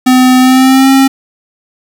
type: tone with pitch glide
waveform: square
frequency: 255 to 268.6 Hz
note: C4 to C4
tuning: -44 to +46 cents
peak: -4 dBFS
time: 0.06-1.08 s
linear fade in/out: 10 ms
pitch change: +90 cents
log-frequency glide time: 0.39-0.9 s
effects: 7-bit